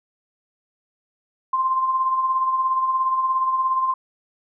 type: tone with tremolo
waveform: sine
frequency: 1046.5 Hz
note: C6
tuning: in tune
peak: -16 dBFS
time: 1.53-3.94 s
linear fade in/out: 5 ms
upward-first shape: sine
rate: 17 Hz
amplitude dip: 45%
effects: none